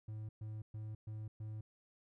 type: tone bursts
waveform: triangle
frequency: 108.1 Hz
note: A2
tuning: 30 cents flat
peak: -40 dBFS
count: 5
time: 0.08-1.61 s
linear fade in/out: 5 ms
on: 210 ms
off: 120 ms
effects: none